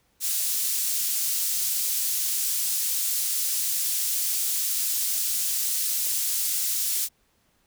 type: high-pass noise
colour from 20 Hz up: pink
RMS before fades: -26 dBFS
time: 0.2-7.09 s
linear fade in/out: 50 ms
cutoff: 6800 Hz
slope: 12 dB/octave
effects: pink hiss -67 dBFS RMS until 7.66 s